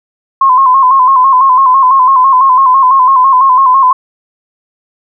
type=tone with vibrato; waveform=sine; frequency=1046.5 Hz; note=C6; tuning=in tune; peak=-3 dBFS; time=0.41-3.93 s; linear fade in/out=5 ms; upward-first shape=square; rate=6 Hz; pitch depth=56 cents each way; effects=none